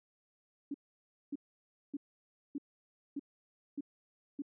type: tone bursts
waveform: sine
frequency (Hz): 284.2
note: C#4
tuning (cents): +43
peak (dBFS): -35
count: 7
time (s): 0.71-4.421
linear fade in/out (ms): 5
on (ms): 33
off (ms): 580
effects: none